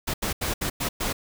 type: noise bursts at uneven times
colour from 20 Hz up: pink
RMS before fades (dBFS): -27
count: 6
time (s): 0.07-0.14 / 0.22-0.33 / 0.41-0.54 / 0.61-0.7 / 0.8-0.89 / 1-1.13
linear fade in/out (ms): 10
effects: none